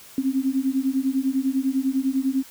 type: beating tone pair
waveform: sine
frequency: 261.6 / 271.6 Hz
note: C4 / C#4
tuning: 0 / -35 cents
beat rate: 10 Hz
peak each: -23 dBFS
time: 0.18-2.43 s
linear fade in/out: 2 ms
effects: white hiss -46 dBFS RMS until 2.5 s